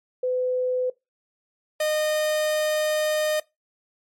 sine / 45% pulse tone pair in turn, 505 / 613.3 Hz, B4 / D#5, +39 / -25 cents, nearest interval minor third, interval 336 cents, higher second, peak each -21 dBFS, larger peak neither, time 0.23-0.9 / 1.8-3.4 s, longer second, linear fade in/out 5 ms, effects noise-tail reverb RT60 0.2 s tail -21 dB re dry + MP3 64 kbps

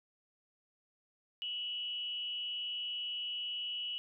sine tone with frequency modulation, 2940 Hz, F#7, 12 cents flat, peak -36 dBFS, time 1.42-3.98 s, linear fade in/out 0 ms, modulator 259 Hz, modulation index 0.38, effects none

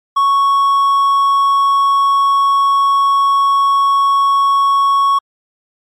triangle tone, 1108.7 Hz, C#6, in tune, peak -7 dBFS, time 0.16-5.19 s, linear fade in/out 10 ms, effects MP3 64 kbps

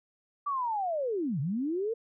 sine linear two-way sweep, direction down then up, 1174.7 to 127.1 to 469.7 Hz, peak -28 dBFS, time 0.46-1.94 s, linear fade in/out 10 ms, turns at 1.4 s, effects none

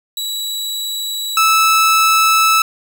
sawtooth tone pair in turn, 3909 / 1309.8 Hz, B7 / E6, -19 / -11 cents, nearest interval octave + perfect fifth, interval 1892 cents, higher first, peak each -17 / -6 dBFS, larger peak second, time 0.17-1.37 / 1.37-2.62 s, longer second, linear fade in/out 2 ms, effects none

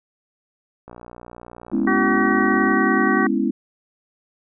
click train, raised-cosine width 1 ms, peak -24 dBFS, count 112, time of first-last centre 0.88-2.736 s, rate 59.8 Hz
sine chord, C# minor seventh, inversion second, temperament equal, 207.7 / 246.9 / 277.2 / 329.6 Hz, G#3 / B3 / C#4 / E4, 0 / 0 / 0 / 0 cents, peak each -23 dBFS, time 1.72-3.51 s, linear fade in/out 10 ms
harmonic tone, 380.7 Hz, F#4, 49 cents sharp, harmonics 1 / 2 / 3 / 4 / 5, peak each -24 / -26 / -23 / -25 / -23 dBFS, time 1.87-3.27 s, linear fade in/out 5 ms
effects none

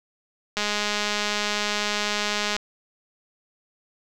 click train, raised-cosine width 0.2 ms, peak -8 dBFS, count 416, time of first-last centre 0.57-2.565 s, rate 208 Hz, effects none

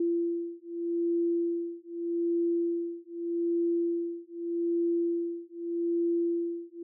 sine beating tone pair, 340.1 / 340.92 Hz, F4 / F4, -46 / -42 cents, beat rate 0.82 Hz, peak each -30 dBFS, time 0-6.83 s, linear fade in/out 5 ms, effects none

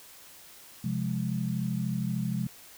sine chord, F minor, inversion second, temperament equal, 130.81 / 174.61 / 207.7 Hz, C3 / F3 / Ab3, 0 / 0 / 0 cents, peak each -32 dBFS, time 0.84-2.47 s, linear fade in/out 5 ms, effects white hiss -51 dBFS RMS until 2.77 s

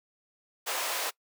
pink high-pass noise, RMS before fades -32 dBFS, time 0.66-1.11 s, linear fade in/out 20 ms, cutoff 520 Hz, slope 24 dB/octave, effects noise-tail reverb RT60 0.1 s tail -23 dB re dry

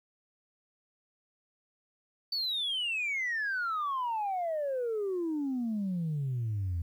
sine exponential sweep, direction down, 4584 to 82 Hz, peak -28 dBFS, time 2.32-6.82 s, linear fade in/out 5 ms, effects tanh soft clip ceiling -27 dBFS + 11-bit

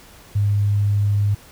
sine tone, 102.2 Hz, G#2, 27 cents flat, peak -15 dBFS, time 0.35-1.35 s, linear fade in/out 10 ms, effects pink hiss -46 dBFS RMS until 1.51 s

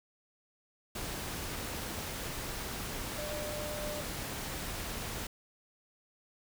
sine tone in noise, 598 Hz, D5, 31 cents sharp, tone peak -39 dBFS, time 3.18-4.01 s, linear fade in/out 5 ms, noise pink, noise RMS -39 dBFS, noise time 0.95-5.27 s, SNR -3 dB, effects none

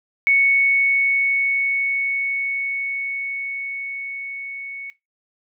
sine tone with level ramp, 2217 Hz, C#7, in tune, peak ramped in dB -12 to -30 dBFS, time 0.27-4.9 s, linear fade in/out 0 ms, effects noise-tail reverb RT60 0.2 s tail -18 dB re dry

